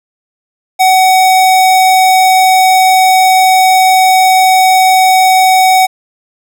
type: tone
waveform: square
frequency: 751 Hz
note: F#5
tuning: 26 cents sharp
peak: -5 dBFS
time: 0.79-5.87 s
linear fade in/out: 20 ms
effects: none